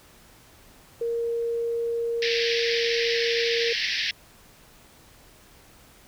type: tone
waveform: sine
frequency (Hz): 466.2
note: A#4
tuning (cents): 0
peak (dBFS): -24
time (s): 1.01-3.73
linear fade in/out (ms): 5
type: band-pass noise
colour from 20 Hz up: pink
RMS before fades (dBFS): -27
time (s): 2.22-4.11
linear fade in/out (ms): 2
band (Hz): 1700 to 5500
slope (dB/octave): 96
effects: pink hiss -53 dBFS RMS until 6.07 s